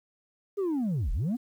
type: linear two-way sweep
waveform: sine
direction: down then up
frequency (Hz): 415.3 to 31.9 to 262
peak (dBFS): -23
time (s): 0.57-1.37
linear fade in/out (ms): 20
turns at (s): 1.12
effects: tanh soft clip ceiling -25 dBFS + 10-bit